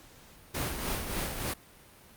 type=noise with tremolo; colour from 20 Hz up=pink; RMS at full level=-31 dBFS; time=0.54-1.54 s; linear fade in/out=10 ms; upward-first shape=triangle; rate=3.4 Hz; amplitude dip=55%; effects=pink hiss -55 dBFS RMS until 2.16 s + Opus 48 kbps